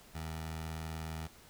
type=tone with notch filter; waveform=15% pulse; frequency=80 Hz; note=D#2; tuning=49 cents sharp; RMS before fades=-41 dBFS; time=0.14-1.28 s; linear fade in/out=20 ms; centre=290 Hz; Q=1.1; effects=pink hiss -58 dBFS RMS until 1.49 s

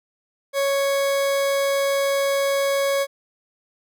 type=tone; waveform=40% pulse; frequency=554.4 Hz; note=C#5; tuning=in tune; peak=-18 dBFS; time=0.53-3.07 s; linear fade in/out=50 ms; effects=none

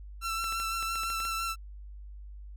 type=tone with vibrato; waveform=sawtooth; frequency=1342 Hz; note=E6; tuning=31 cents sharp; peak=-27 dBFS; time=0.21-1.56 s; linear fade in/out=50 ms; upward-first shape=sine; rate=5.9 Hz; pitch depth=19 cents each way
type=clicks; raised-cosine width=0.3 ms; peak=-27 dBFS; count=9; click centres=0.442 / 0.524 / 0.6 / 0.827 / 0.956 / 1.034 / 1.102 / 1.203 / 1.252 s
effects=added 50 Hz sine -42 dBFS peak until 2.56 s

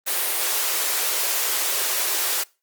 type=high-pass noise; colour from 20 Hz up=white; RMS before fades=-23 dBFS; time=0.06-2.44 s; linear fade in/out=20 ms; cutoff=340 Hz; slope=48 dB/octave; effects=noise-tail reverb RT60 0.3 s tail -23 dB re dry + Opus 32 kbps

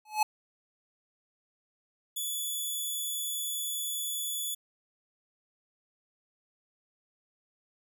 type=tone with exponential growth; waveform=square; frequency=855 Hz; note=A5; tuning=50 cents flat; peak=-20 dBFS; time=0.05-0.23 s; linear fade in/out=5 ms; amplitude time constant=38 ms
type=tone; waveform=5% pulse; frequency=3435 Hz; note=A7; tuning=42 cents flat; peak=-24 dBFS; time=2.16-4.55 s; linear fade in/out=10 ms
effects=none

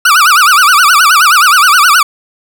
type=tone with vibrato; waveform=40% pulse; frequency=1310 Hz; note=E6; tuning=11 cents flat; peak=-3 dBFS; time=0.05-2.03 s; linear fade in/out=5 ms; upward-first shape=sine; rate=9.5 Hz; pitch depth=240 cents each way; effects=none

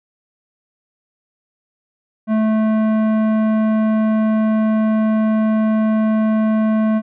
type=tone with tanh clipping; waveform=sine; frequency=218.1 Hz; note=A3; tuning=15 cents flat; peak=-15 dBFS; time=2.27-7.02 s; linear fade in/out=50 ms; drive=14 dB; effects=none

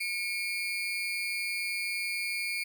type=tone pair together; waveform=35% pulse; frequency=2200 / 2389 Hz; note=C#7 / D7; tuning=-14 / +29 cents; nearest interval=minor second; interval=143 cents; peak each=-33 / -31 dBFS; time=0-2.64 s; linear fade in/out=10 ms; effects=none

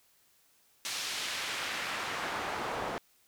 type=noise with band-pass filter sweep; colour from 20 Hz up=pink; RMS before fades=-36 dBFS; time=0.85-2.98 s; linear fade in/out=0 ms; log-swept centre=4800 to 680 Hz; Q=0.82; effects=white hiss -67 dBFS RMS until 3.27 s

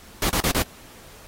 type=noise bursts; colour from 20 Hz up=pink; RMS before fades=-22 dBFS; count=4; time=0.22-0.622 s; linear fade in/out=2 ms; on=75 ms; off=34 ms; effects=pink hiss -47 dBFS RMS until 1.27 s + AAC 48 kbps

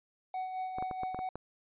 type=tone with tremolo; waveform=triangle; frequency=747 Hz; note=F#5; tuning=16 cents sharp; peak=-31 dBFS; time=0.34-1.29 s; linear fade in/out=2 ms; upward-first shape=sine; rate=4.6 Hz; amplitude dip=45%
type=clicks; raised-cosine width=1 ms; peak=-25 dBFS; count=7; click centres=0.785 / 0.825 / 0.912 / 1.034 / 1.146 / 1.19 / 1.356 s
effects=resampled to 8000 Hz

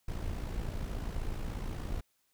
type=noise with amplitude modulation; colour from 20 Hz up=brown; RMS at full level=-34 dBFS; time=0.08-2.01 s; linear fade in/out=5 ms; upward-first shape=sine; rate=56.5 Hz; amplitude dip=55%; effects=white hiss -75 dBFS RMS until 2.33 s

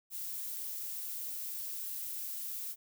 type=noise; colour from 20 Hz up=violet; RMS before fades=-40 dBFS; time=0.1-2.76 s; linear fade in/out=50 ms; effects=none

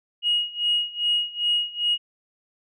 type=tone with tremolo; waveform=sine; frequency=2884 Hz; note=F#7; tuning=45 cents flat; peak=-17 dBFS; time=0.22-1.98 s; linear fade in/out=50 ms; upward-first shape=sine; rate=2.5 Hz; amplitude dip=90%; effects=tanh soft clip ceiling -13 dBFS

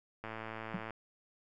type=click train; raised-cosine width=0.5 ms; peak=-27 dBFS; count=75; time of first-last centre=0.24-0.907 s; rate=111 Hz
type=tone with exponential decay; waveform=triangle; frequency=185 Hz; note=F#3; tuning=in tune; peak=-29 dBFS; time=0.74-0.83 s; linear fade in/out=5 ms; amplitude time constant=19 ms
effects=none

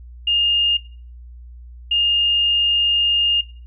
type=tone pair in turn; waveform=sine; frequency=2828 / 2828 Hz; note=F7 / F7; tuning=+21 / +21 cents; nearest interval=unison; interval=0 cents; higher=neither; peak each=-15 dBFS; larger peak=neither; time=0.27-0.77 / 1.91-3.41 s; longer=second; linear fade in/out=5 ms; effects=noise-tail reverb RT60 0.4 s tail -17 dB re dry + added 60 Hz sine -36 dBFS peak until 3.66 s

